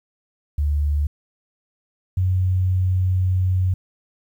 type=tone pair in turn; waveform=sine; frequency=73.42 / 92.5 Hz; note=D2 / F#2; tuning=0 / 0 cents; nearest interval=major third; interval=400 cents; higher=second; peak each=-17 / -16 dBFS; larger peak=second; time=0.58-1.07 / 2.17-3.74 s; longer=second; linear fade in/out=5 ms; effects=9-bit